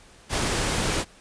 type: noise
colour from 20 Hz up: pink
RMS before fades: -25 dBFS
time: 0.29-1.05 s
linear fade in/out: 50 ms
effects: pink hiss -52 dBFS RMS until 1.2 s + resampled to 22050 Hz

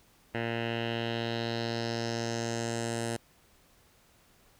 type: tone with low-pass filter sweep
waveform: 10% pulse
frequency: 115.9 Hz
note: A#2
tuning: 10 cents flat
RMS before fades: -33 dBFS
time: 0.34-3.17 s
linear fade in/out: 10 ms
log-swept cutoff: 2300 to 9300 Hz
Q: 2.9
effects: pink hiss -63 dBFS RMS until 4.59 s

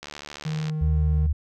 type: click train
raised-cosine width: 0.2 ms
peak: -19 dBFS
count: 50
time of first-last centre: 0.03-0.697 s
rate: 73.5 Hz
type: tone with pitch glide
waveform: triangle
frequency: 155.56 to 153.15 Hz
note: D#3 to D#3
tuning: 0 to -27 cents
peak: -23 dBFS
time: 0.45-1.27 s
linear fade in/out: 10 ms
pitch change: -27 cents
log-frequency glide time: 0.61-1.03 s
type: tone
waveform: sine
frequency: 75.2 Hz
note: D2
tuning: 42 cents sharp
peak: -19 dBFS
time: 0.81-1.33 s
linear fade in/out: 10 ms
effects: none

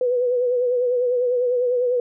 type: tone with vibrato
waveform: sine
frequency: 493.9 Hz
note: B4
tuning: in tune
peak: -17 dBFS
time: 0.01-2 s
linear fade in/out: 2 ms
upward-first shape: sine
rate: 10 Hz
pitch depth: 45 cents each way
effects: none

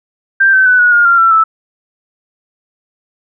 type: tone with pitch steps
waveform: sine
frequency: 1577 / 1536.5 / 1497.1 / 1458.7 / 1421.3 / 1384.8 / 1349.3 / 1314.7 Hz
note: G6 / G6 / F#6 / F#6 / F6 / F6 / E6 / E6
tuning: +10 / -35 / +20 / -25 / +30 / -15 / +40 / -5 cents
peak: -5 dBFS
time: 0.4-1.44 s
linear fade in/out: 10 ms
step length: 130 ms
effects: none

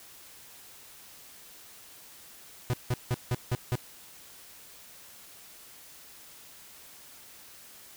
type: tone bursts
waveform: 45% pulse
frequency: 123.47 Hz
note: B2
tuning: in tune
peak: -25 dBFS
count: 6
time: 2.7-3.754 s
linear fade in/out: 0 ms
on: 34 ms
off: 170 ms
effects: white hiss -51 dBFS RMS until 7.96 s

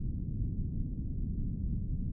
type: low-pass noise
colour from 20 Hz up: pink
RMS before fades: -34 dBFS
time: 0-2.12 s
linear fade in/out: 10 ms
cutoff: 220 Hz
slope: 24 dB/octave
effects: none

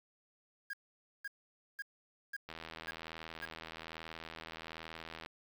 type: tone bursts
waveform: triangle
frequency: 1632 Hz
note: G#6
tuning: 31 cents flat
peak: -37 dBFS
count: 6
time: 0.7-3.454 s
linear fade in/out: 5 ms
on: 34 ms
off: 510 ms
type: click train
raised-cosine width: 0.3 ms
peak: -29 dBFS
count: 226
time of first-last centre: 2.49-5.261 s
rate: 81.2 Hz
effects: 9-bit

